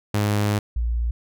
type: tone pair in turn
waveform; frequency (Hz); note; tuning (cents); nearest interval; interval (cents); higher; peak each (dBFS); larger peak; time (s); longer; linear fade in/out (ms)
sawtooth / sine; 103.83 / 58.27; G#2 / A#1; 0 / 0; minor seventh; 1000; first; -15 / -20; first; 0.14-0.59 / 0.76-1.11; first; 5
effects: none